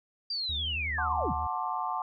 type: linear sweep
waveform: sine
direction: down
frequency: 4775 to 92.5 Hz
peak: -30 dBFS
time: 0.3-1.33 s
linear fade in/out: 5 ms
type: tone with vibrato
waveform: triangle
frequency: 76.4 Hz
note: D#2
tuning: 31 cents flat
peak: -33 dBFS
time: 0.49-1.47 s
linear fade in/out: 5 ms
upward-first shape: square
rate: 11 Hz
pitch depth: 60 cents each way
type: chord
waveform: sine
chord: D dominant seventh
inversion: first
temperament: just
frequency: 734.2 / 881 / 1057.2 / 1174.7 Hz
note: F#5 / A5 / C6 / D6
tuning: -14 / +2 / +18 / 0 cents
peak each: -35 / -34 / -35 / -36 dBFS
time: 0.98-2.02 s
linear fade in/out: 2 ms
effects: none